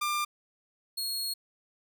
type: tone pair in turn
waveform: sawtooth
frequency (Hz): 1194 / 4307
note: D6 / C8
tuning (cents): +28 / +49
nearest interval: octave + minor seventh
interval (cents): 2221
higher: second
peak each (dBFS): -24 / -28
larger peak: first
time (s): 0.01-0.25 / 0.97-1.34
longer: second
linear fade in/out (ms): 10
effects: none